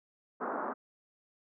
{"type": "band-pass noise", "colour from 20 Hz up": "white", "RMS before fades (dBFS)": -36, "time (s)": [0.4, 0.74], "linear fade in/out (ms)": 20, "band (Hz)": [220, 1400], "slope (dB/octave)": 48, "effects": []}